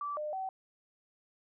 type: tone with pitch steps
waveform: sine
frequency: 1161 / 604 / 762 Hz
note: D6 / D5 / G5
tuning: -20 / +48 / -49 cents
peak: -34 dBFS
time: 0.01-0.49 s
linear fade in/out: 2 ms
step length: 160 ms
effects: none